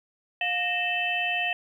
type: tone cluster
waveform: sine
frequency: 711 / 1853 / 2631 / 3061 Hz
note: F5 / A#6 / E7 / G7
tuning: +31 / -11 / -4 / -42 cents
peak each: -31 / -31 / -27 / -33 dBFS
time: 0.41-1.53 s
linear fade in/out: 2 ms
effects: 10-bit